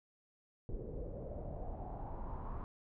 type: noise with low-pass filter sweep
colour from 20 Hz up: brown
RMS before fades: -43 dBFS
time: 0.69-2.64 s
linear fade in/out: 0 ms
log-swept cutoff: 440 to 1100 Hz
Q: 4.9
effects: none